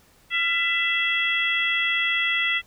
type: harmonic tone with a mistuned harmonic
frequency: 665 Hz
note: E5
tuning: 15 cents sharp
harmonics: 2 / 3 / 4 / 5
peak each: -31 / -23 / -26 / -27 dBFS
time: 0.3-2.62 s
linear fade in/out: 50 ms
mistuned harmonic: 2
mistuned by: +60 cents
effects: pink hiss -57 dBFS RMS until 2.66 s